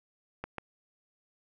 clicks, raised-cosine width 0.5 ms, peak -21 dBFS, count 2, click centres 0.44 / 0.583 s, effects none

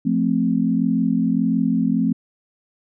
sine chord, F major, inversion none, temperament equal, 174.61 / 220 / 261.6 Hz, F3 / A3 / C4, 0 / 0 / 0 cents, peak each -22 / -20 / -20 dBFS, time 0.05-2.13 s, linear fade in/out 10 ms, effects none

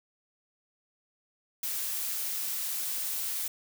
blue noise, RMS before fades -33 dBFS, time 1.63-3.48 s, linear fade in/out 2 ms, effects none

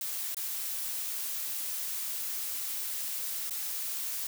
blue noise with dropouts, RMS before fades -35 dBFS, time 0.01-4.27 s, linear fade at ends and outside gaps 2 ms, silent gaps 0.346-0.368 / 3.497-3.507 s, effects none

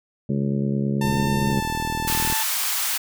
harmonic tone, 69.3 Hz, C#2, in tune, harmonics 2 / 3 / 4 / 5 / 6 / 7 / 8, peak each -24 / -23 / -35 / -32 / -33 / -41 / -38 dBFS, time 0.29-1.6 s, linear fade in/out 5 ms
sawtooth tone with pitch glide, 897 to 882.6 Hz, A5 to A5, +33 to +5 cents, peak -22 dBFS, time 1.01-2.43 s, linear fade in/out 5 ms, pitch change -28 cents, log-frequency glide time 1.5-1.56 s
click train, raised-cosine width 3 ms, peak -16 dBFS, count 52, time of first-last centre 1.05-2.325 s, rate 40 Hz
white high-pass noise, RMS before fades -24 dBFS, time 2.07-2.98 s, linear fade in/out 10 ms, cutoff 790 Hz, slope 24 dB/octave
effects none

